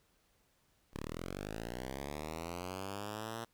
5% pulse linear sweep, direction up, 33.85 to 116.54 Hz, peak -29 dBFS, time 0.93-3.45 s, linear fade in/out 10 ms, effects pink hiss -73 dBFS RMS until 3.53 s

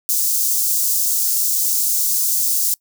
white high-pass noise, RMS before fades -18 dBFS, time 0.09-2.74 s, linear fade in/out 0 ms, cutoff 5600 Hz, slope 24 dB/octave, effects noise-tail reverb RT60 0.1 s tail -25 dB re dry

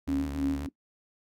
sawtooth tone with vibrato, 73.5 Hz, D2, 2 cents sharp, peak -31 dBFS, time 0.07-0.67 s, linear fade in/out 10 ms, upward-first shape sine, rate 7.3 Hz, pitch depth 98 cents each way
sine tone with tremolo, 274.9 Hz, C#4, 14 cents flat, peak -24 dBFS, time 0.08-0.69 s, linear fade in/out 5 ms, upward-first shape sine, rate 3.2 Hz, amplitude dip 80%
effects noise-tail reverb RT60 0.1 s tail -18 dB re dry

